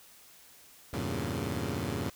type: chord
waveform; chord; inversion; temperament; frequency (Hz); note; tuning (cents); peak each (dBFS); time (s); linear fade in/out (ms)
15% pulse; E diminished seventh; none; equal; 82.41 / 98 / 116.54 / 138.59; E2 / G2 / Bb2 / Db3; 0 / 0 / 0 / 0; -31; 0.93-2.1; 5
effects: white hiss -56 dBFS RMS until 2.15 s